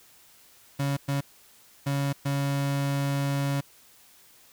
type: tone bursts at uneven times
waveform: 35% pulse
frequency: 140 Hz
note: C#3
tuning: 18 cents sharp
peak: -23 dBFS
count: 4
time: 0.79-0.97 / 1.08-1.21 / 1.86-2.13 / 2.25-3.61 s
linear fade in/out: 10 ms
effects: white hiss -56 dBFS RMS until 4.52 s